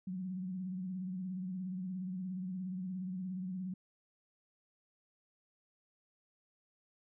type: tone with vibrato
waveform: sine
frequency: 185 Hz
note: F#3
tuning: in tune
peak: -37 dBFS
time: 0.07-3.74 s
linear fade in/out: 5 ms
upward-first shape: sine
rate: 17 Hz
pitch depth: 63 cents each way
effects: none